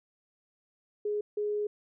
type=tone bursts at uneven times; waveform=sine; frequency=417.1 Hz; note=G#4; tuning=7 cents sharp; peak=-28 dBFS; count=2; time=1.05-1.21 / 1.37-1.67 s; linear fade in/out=5 ms; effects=none